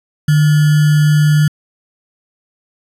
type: tone with sample-and-hold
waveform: sine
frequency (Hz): 150.5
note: D3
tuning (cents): +43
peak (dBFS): -7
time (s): 0.28-1.48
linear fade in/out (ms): 5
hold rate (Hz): 1575
effects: resampled to 32000 Hz